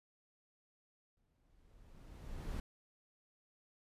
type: noise with exponential growth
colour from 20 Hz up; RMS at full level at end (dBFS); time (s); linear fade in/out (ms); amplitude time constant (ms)
brown; -39; 1.17-2.6; 1; 310
effects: resampled to 32000 Hz